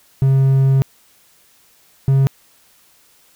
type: tone pair in turn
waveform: triangle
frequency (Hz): 134.7 / 135.56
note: C#3 / C#3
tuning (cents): -49 / -38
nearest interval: unison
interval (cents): 11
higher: second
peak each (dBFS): -8 / -8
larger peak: neither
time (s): 0.22-0.82 / 2.08-2.27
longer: first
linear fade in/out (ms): 0
effects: white hiss -53 dBFS RMS until 3.35 s